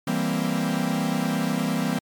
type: chord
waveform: 45% pulse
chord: C dominant seventh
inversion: first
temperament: equal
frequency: 164.81 / 196 / 233.1 / 261.6 Hz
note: E3 / G3 / Bb3 / C4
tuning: 0 / 0 / 0 / 0 cents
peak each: -28 dBFS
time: 0.07-1.99 s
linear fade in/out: 5 ms
effects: MP3 96 kbps